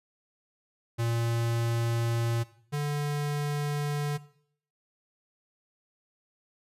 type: tone pair in turn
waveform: square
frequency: 116.54 / 146.25 Hz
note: A#2 / D3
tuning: 0 / -7 cents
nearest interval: major third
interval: 393 cents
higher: second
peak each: -27 / -28 dBFS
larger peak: first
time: 0.98-2.44 / 2.72-4.18 s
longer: neither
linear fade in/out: 20 ms
effects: noise-tail reverb RT60 0.6 s tail -17 dB re dry + resampled to 32000 Hz